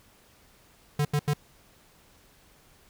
square tone bursts, 146.83 Hz, D3, in tune, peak -23 dBFS, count 3, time 0.99-1.336 s, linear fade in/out 5 ms, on 60 ms, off 83 ms, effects pink hiss -59 dBFS RMS until 2.89 s

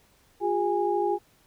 sine tone cluster, 354.9 / 407.8 / 823 Hz, F4 / G#4 / G#5, +28 / -32 / -16 cents, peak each -27 dBFS, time 0.4-1.19 s, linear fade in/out 50 ms, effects pink hiss -62 dBFS RMS until 1.46 s

